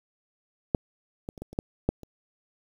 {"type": "clicks", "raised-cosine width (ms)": 2, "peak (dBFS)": [-8, -21, -30, -23, -30, -13, -9, -29], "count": 8, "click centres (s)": [0.748, 1.289, 1.378, 1.42, 1.53, 1.589, 1.89, 2.033], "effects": ["8-bit"]}